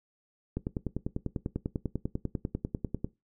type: click train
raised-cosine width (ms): 3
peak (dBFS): -18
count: 26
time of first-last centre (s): 0.57-3.045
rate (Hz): 10.1
effects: noise-tail reverb RT60 0.2 s tail -18 dB re dry